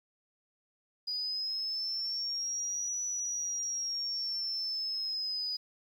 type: linear two-way sweep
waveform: sine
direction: up then down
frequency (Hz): 4904 to 5920 to 4939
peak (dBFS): -32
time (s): 1.07-5.57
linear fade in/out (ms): 10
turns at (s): 3.04
effects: 10-bit